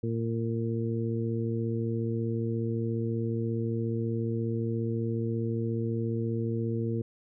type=harmonic tone; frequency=114.6 Hz; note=A#2; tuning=29 cents flat; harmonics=1 / 2 / 3 / 4; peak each=-30 / -33 / -35 / -36 dBFS; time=0.03-7.02 s; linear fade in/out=5 ms; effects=none